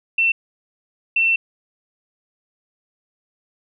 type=tone bursts at uneven times; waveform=sine; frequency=2692 Hz; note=E7; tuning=36 cents sharp; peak=-14 dBFS; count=2; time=0.18-0.32 / 1.16-1.36 s; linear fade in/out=5 ms; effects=none